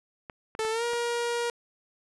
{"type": "clicks", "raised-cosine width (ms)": 0.5, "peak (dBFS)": -25, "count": 5, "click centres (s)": [0.298, 0.551, 0.595, 0.65, 0.934]}
{"type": "tone with pitch glide", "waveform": "sawtooth", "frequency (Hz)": [440, 474.3], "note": ["A4", "A#4"], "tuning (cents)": [0, 30], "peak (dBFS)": -23, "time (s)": [0.59, 1.5], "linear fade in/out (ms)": 2, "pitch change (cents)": 130, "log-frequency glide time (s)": [0.7, 0.84]}
{"effects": ["resampled to 24000 Hz"]}